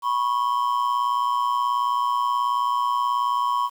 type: ring-modulated tone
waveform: triangle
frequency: 1040 Hz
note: C6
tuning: 11 cents flat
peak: -15 dBFS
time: 0.02-3.7 s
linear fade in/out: 50 ms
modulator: 59.3 Hz
effects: 8-bit